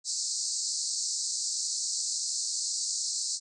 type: band-pass noise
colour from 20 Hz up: white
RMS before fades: -32 dBFS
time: 0.04-3.4 s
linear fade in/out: 50 ms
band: 4200 to 8300 Hz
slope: 96 dB/octave
effects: none